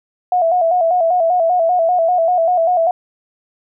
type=tone with vibrato; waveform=sine; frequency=691 Hz; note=F5; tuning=19 cents flat; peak=-11 dBFS; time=0.32-2.91 s; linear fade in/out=2 ms; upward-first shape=square; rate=5.1 Hz; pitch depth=80 cents each way; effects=none